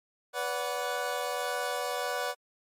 25% pulse chord, B minor, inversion none, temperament equal with one note detuned, 493.9 / 575.6 / 740 Hz, B4 / D5 / F#5, 0 / -35 / 0 cents, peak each -31 dBFS, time 0.33-2.35 s, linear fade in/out 50 ms, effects MP3 64 kbps

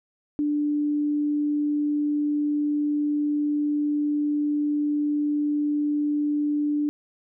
sine tone, 294.9 Hz, D4, 7 cents sharp, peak -21 dBFS, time 0.39-6.89 s, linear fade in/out 0 ms, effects none

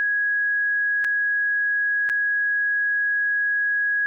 sine tone with dropouts, 1661.2 Hz, G#6, in tune, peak -19 dBFS, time 0-4.06 s, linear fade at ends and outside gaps 0 ms, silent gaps 1.043-1.047 / 2.091-2.098 s, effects none

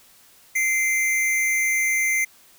square tone pair together, 2080 / 2332 Hz, C7 / D7, -11 / -13 cents, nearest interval major second, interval 198 cents, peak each -20 / -32 dBFS, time 0.55-2.25 s, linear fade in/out 10 ms, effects white hiss -53 dBFS RMS until 2.58 s

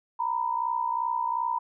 sine tone pair together, 927.3 / 990 Hz, A#5 / B5, -9 / +4 cents, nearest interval minor second, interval 113 cents, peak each -28 dBFS, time 0.19-1.59 s, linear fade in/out 10 ms, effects none

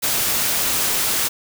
white noise, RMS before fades -20 dBFS, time 0.02-1.29 s, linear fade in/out 20 ms, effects none

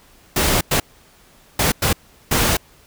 pink noise bursts at uneven times, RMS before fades -17 dBFS, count 5, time 0.36-0.61 / 0.71-0.8 / 1.59-1.72 / 1.82-1.93 / 2.31-2.57 s, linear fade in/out 5 ms, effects pink hiss -51 dBFS RMS until 2.86 s

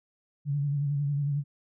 sine tone with vibrato, 143.2 Hz, D3, 43 cents flat, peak -25 dBFS, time 0.45-1.44 s, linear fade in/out 50 ms, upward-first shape sine, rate 11 Hz, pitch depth 47 cents each way, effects none

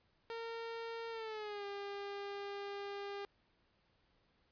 sawtooth tone with pitch glide, 458.9 to 401.8 Hz, A#4 to G4, -27 to +43 cents, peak -38 dBFS, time 0.3-3.25 s, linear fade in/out 0 ms, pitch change -230 cents, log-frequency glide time 1.1-1.65 s, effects pink hiss -75 dBFS RMS until 4.51 s + resampled to 11025 Hz

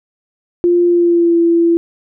sine tone with pitch glide, 349.2 to 337.5 Hz, F4 to E4, 0 to +41 cents, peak -8 dBFS, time 0.64-1.77 s, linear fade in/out 0 ms, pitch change -59 cents, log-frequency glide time 0.86-1.38 s, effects none

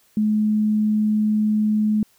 sine tone, 213.3 Hz, G#3, 46 cents sharp, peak -16 dBFS, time 0.17-2.03 s, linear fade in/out 2 ms, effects white hiss -59 dBFS RMS until 2.18 s

